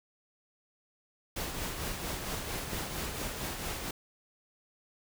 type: noise with tremolo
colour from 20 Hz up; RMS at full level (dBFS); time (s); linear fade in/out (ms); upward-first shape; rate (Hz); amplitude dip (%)
pink; -35; 1.36-3.91; 5; triangle; 4.4; 45
type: clicks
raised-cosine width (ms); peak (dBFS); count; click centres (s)
2; -23 / -26; 2; 2.733 / 3.216
effects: none